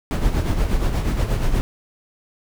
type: noise with tremolo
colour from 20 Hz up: brown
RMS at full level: -17 dBFS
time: 0.11-1.61 s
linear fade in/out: 0 ms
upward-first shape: sine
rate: 8.4 Hz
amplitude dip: 55%
effects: none